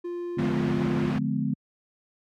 triangle tone, 349.2 Hz, F4, in tune, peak -28 dBFS, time 0.04-1.11 s, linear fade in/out 10 ms
sine chord, D diminished seventh, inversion none, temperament just, 146.83 / 176.2 / 211.4 / 253.7 Hz, D3 / F3 / Ab3 / Cb4, 0 / +16 / +31 / +47 cents, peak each -29 / -33 / -28 / -29 dBFS, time 0.37-1.54 s, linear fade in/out 5 ms
pink low-pass noise, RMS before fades -34 dBFS, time 0.38-1.19 s, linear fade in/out 10 ms, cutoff 2300 Hz, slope 12 dB/octave
effects high-pass 80 Hz 12 dB/octave

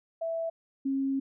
sine tone pair in turn, 659.3 / 271 Hz, E5 / C#4, 0 / -39 cents, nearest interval octave + minor third, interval 1539 cents, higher first, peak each -29 / -26 dBFS, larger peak second, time 0.21-0.5 / 0.85-1.2 s, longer second, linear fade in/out 10 ms, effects none

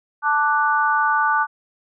sine chord, D major, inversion second, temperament equal, 880 / 1174.7 / 1480 Hz, A5 / D6 / F#6, 0 / 0 / 0 cents, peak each -20 dBFS, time 0.22-1.47 s, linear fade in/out 50 ms, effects none

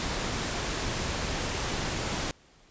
pink noise, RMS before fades -31 dBFS, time 0-2.31 s, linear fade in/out 0 ms, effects pink hiss -59 dBFS RMS until 2.7 s + resampled to 16000 Hz

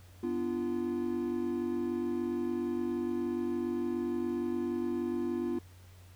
triangle chord, B diminished, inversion none, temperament equal with one note detuned, 246.9 / 293.7 / 344 Hz, B3 / D4 / F4, 0 / 0 / -26 cents, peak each -33 / -37 / -31 dBFS, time 0.23-5.59 s, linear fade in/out 5 ms, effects added 91 Hz sine -52 dBFS peak until 6.15 s + pink hiss -61 dBFS RMS until 6.15 s

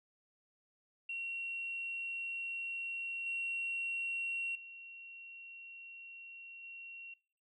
sine tone with level steps, 2737 Hz, F7, 36 cents flat, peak -37 / -34 / -48 / -46 dBFS, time 1.09-7.14 s, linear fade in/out 5 ms, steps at 3.26 / 4.55 / 6.63 s, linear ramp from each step 5 ms, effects noise-tail reverb RT60 0.5 s tail -24 dB re dry + tanh soft clip ceiling -30 dBFS

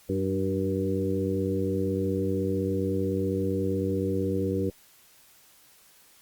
harmonic tone with a mistuned harmonic, 95.7 Hz, G2, 41 cents flat, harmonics 1 / 2 / 3 / 4 / 5, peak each -31 / -31 / -31 / -31 / -31 dBFS, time 0.09-4.7 s, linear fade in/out 5 ms, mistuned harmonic 3, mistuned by +35 cents, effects white hiss -57 dBFS RMS until 6.21 s + Opus 48 kbps

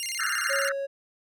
15% pulse tone with vibrato, 2428 Hz, D#7, 43 cents flat, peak -23 dBFS, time 0-0.69 s, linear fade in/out 0 ms, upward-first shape square, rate 17 Hz, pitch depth 250 cents each way
white band-pass noise, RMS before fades -29 dBFS, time 0.19-0.72 s, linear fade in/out 2 ms, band 1300 to 1800 Hz, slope 96 dB/octave
triangle tone, 552 Hz, C#5, 7 cents flat, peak -26 dBFS, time 0.49-0.87 s, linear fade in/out 20 ms
effects none

